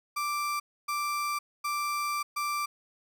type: tone bursts at uneven times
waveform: 35% pulse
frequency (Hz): 1175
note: D6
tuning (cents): +1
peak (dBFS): -27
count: 4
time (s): 0.16-0.6 / 0.88-1.39 / 1.64-2.23 / 2.36-2.66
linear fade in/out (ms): 10
effects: none